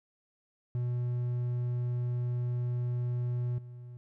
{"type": "tone with level steps", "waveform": "triangle", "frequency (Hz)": 122.2, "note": "B2", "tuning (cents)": -18, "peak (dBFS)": [-27, -41], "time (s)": [0.75, 3.97], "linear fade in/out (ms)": 0, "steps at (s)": 3.58, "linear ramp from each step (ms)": 5, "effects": []}